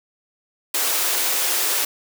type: high-pass noise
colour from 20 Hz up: white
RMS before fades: -21 dBFS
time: 0.74-1.85 s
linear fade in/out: 5 ms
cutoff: 290 Hz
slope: 96 dB/octave
effects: none